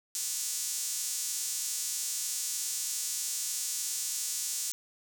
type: tone with high-pass filter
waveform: sawtooth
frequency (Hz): 243.2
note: B3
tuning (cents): -26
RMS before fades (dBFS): -34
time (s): 0.15-4.72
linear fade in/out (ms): 0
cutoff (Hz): 6900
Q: 1.9
effects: none